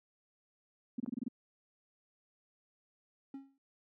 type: tone bursts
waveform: sine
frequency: 241.6 Hz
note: B3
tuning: 38 cents flat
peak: -32 dBFS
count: 7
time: 0.98-1.282 s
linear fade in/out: 5 ms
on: 20 ms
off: 27 ms
type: click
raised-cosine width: 1 ms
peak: -38 dBFS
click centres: 1.062 s
type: tone with exponential decay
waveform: triangle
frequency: 272.7 Hz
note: C#4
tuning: 28 cents flat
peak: -37 dBFS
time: 3.34-3.58 s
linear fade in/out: 2 ms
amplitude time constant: 52 ms
effects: high-pass 150 Hz 12 dB/octave